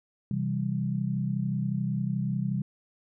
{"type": "chord", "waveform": "sine", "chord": "C major", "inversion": "none", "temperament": "equal", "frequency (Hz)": [130.81, 164.81, 196], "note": ["C3", "E3", "G3"], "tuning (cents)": [0, 0, 0], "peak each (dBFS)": [-30, -32, -30], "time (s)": [0.31, 2.62], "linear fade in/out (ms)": 2, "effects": []}